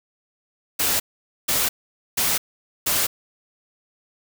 white noise bursts, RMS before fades -21 dBFS, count 4, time 0.79-3.07 s, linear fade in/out 10 ms, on 210 ms, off 480 ms, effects none

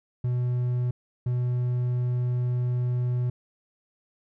triangle tone bursts at uneven times, 123.47 Hz, B2, in tune, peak -21 dBFS, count 2, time 0.24-0.91 / 1.26-3.3 s, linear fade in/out 5 ms, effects none

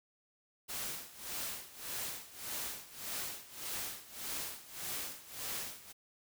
white noise with tremolo, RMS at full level -39 dBFS, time 0.68-5.93 s, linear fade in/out 20 ms, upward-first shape sine, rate 1.7 Hz, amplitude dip 85%, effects none

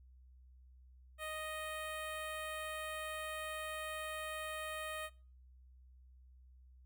10% pulse tone with notch filter, 622.3 Hz, D#5, in tune, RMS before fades -43 dBFS, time 1.18-5.1 s, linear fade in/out 50 ms, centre 4900 Hz, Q 1, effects noise-tail reverb RT60 0.4 s tail -23 dB re dry + added 63 Hz sine -58 dBFS peak until 6.85 s

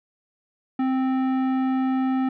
triangle tone with tanh clipping, 261.6 Hz, C4, in tune, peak -22 dBFS, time 0.79-2.29 s, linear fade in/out 5 ms, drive 18 dB, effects none

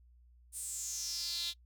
sawtooth tone with high-pass filter sweep, 342.6 Hz, F4, 33 cents flat, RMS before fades -39 dBFS, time 0.52-1.54 s, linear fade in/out 50 ms, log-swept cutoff 9300 to 3600 Hz, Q 5.7, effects noise-tail reverb RT60 0.1 s tail -24 dB re dry + added 60 Hz sine -59 dBFS peak until 1.65 s

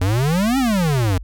square exponential two-way sweep, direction up then down, 87.31 to 277.2 to 87.31 Hz, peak -16 dBFS, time 0.01-1.18 s, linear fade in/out 5 ms, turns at 0.58 s, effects added 50 Hz sine -31 dBFS peak until 1.23 s

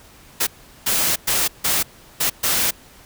white noise bursts at uneven times, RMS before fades -19 dBFS, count 6, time 0.4-0.47 / 0.86-1.16 / 1.27-1.48 / 1.64-1.83 / 2.2-2.3 / 2.43-2.71 s, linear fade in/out 10 ms, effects pink hiss -47 dBFS RMS until 3.05 s

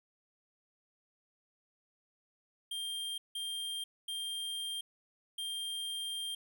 square tone bursts at uneven times, 3191 Hz, G7, 30 cents sharp, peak -37 dBFS, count 4, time 2.71-3.18 / 3.35-3.84 / 4.08-4.81 / 5.38-6.35 s, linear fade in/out 5 ms, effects none

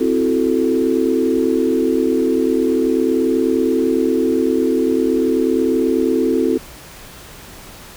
sine chord, F# half-diminished seventh, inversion second, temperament equal, 261.6 / 329.6 / 370 / 440 Hz, C4 / E4 / F#4 / A4, 0 / 0 / 0 / 0 cents, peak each -18 / -19 / -20 / -19 dBFS, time 0-6.58 s, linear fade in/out 10 ms, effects pink hiss -38 dBFS RMS until 7.96 s

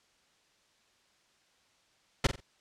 pink noise with echo, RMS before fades -23 dBFS, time 2.24-2.27 s, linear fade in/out 5 ms, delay 45 ms, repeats 3, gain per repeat -10 dB, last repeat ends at 2.405 s, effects white hiss -68 dBFS RMS until 2.6 s + low-pass 6000 Hz 12 dB/octave

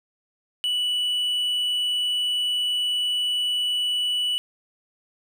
triangle tone, 2957 Hz, F#7, 2 cents flat, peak -20 dBFS, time 0.64-4.38 s, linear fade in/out 0 ms, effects none

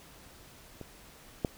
clicks, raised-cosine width 2 ms, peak -28 / -14 dBFS, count 2, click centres 0.813 / 1.448 s, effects pink hiss -54 dBFS RMS until 1.57 s

